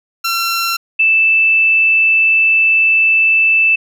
15% pulse / sine tone pair in turn, 1359 / 2641 Hz, F6 / E7, -48 / +3 cents, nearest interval octave, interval 1151 cents, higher second, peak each -8 dBFS, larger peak neither, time 0.24-0.77 / 0.99-3.76 s, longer second, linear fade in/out 10 ms, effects none

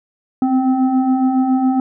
sine tone with frequency modulation, 261.6 Hz, C4, in tune, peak -12 dBFS, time 0.42-1.8 s, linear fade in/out 2 ms, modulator 516 Hz, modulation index 0.75, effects none

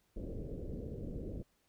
pink low-pass noise, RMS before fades -42 dBFS, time 0.16-1.43 s, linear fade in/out 10 ms, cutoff 540 Hz, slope 48 dB/octave, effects pink hiss -75 dBFS RMS until 1.68 s

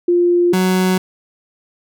sine / 30% pulse tone pair in turn, 350 / 185.41 Hz, F4 / F#3, +4 / +4 cents, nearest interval major seventh, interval 1100 cents, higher first, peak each -10 dBFS, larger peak neither, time 0.08-0.53 / 0.53-0.98 s, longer neither, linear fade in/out 5 ms, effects none

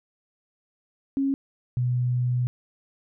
sine tone pair in turn, 273.6 / 123.9 Hz, C#4 / B2, -23 / +6 cents, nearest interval octave + major second, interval 1371 cents, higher first, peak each -21 dBFS, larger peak neither, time 1.17-1.34 / 1.77-2.47 s, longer second, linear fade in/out 0 ms, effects none

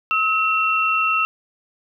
sine tone pair together, 1288 / 2716 Hz, E6 / F7, -41 / -49 cents, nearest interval octave + minor second, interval 1292 cents, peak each -19 dBFS, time 0.11-1.25 s, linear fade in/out 0 ms, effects none

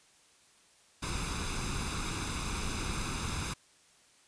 pink noise with comb filter, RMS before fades -35 dBFS, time 1.02-3.54 s, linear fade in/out 10 ms, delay 0.8 ms, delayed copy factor +0.65, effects white hiss -63 dBFS RMS until 4.27 s + resampled to 22050 Hz

